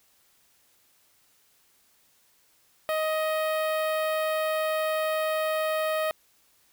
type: tone with notch filter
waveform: sawtooth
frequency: 627 Hz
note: D#5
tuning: 13 cents sharp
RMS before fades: -27 dBFS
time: 2.89-6.11 s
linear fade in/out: 0 ms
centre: 6300 Hz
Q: 0.69
effects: white hiss -64 dBFS RMS until 6.72 s